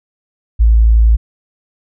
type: tone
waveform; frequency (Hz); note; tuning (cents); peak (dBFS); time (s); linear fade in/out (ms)
sine; 55.7; A1; +22; -5; 0.59-1.17; 20
effects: none